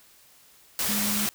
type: tone in noise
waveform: sine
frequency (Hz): 207.7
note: G#3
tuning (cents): 0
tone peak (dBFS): -29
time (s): 0.89-1.26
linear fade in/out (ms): 0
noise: white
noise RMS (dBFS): -27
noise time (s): 0.79-1.29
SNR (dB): -5
effects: white hiss -56 dBFS RMS until 1.34 s